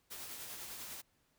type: noise with tremolo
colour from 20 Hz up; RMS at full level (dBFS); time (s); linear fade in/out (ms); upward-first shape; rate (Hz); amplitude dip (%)
white; -45; 0.1-1.02; 20; triangle; 10; 35
effects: pink hiss -75 dBFS RMS until 1.38 s